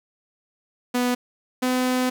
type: tone pair in turn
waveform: sawtooth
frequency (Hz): 246.9 / 253.5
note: B3 / B3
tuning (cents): 0 / +45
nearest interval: unison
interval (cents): 45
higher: second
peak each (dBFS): -16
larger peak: neither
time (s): 0.94-1.15 / 1.62-2.1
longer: second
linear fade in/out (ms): 10
effects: 9-bit